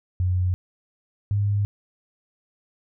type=tone pair in turn; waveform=sine; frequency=91 / 101.87 Hz; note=F#2 / G#2; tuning=-28 / -33 cents; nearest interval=major second; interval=195 cents; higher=second; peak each=-19 dBFS; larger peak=neither; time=0.2-0.54 / 1.31-1.65 s; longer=neither; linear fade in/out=0 ms; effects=none